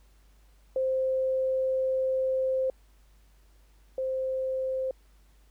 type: tone pair in turn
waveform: sine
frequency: 523.3 / 523.3 Hz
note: C5 / C5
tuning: 0 / 0 cents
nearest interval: unison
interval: 0 cents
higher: neither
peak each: -24 / -27 dBFS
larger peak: first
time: 0.76-2.7 / 3.98-4.91 s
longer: first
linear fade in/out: 2 ms
effects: added 50 Hz sine -56 dBFS peak until 5.5 s + pink hiss -67 dBFS RMS until 5.5 s